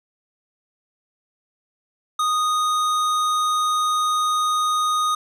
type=tone with hard clipping; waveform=triangle; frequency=1240 Hz; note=D#6; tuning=6 cents flat; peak=-20 dBFS; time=2.19-5.15 s; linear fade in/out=5 ms; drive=18 dB; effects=none